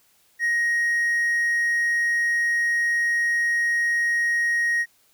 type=tone with hard clipping; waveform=triangle; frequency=1879 Hz; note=A#6; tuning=13 cents sharp; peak=-20 dBFS; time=0.39-4.86 s; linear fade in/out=50 ms; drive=5 dB; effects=white hiss -61 dBFS RMS until 5.13 s